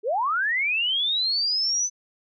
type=linear sweep; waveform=sine; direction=up; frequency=385.6 to 6110 Hz; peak=-21 dBFS; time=0.03-1.9 s; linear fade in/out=50 ms; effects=none